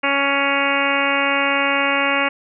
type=harmonic tone; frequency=278.8 Hz; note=C#4; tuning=10 cents sharp; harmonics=1 / 2 / 3 / 4 / 5 / 6 / 7 / 8 / 9 / 10; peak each=-26 / -24 / -26 / -24 / -25 / -27 / -26 / -23 / -26 / -25 dBFS; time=0.03-2.29 s; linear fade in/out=10 ms; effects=none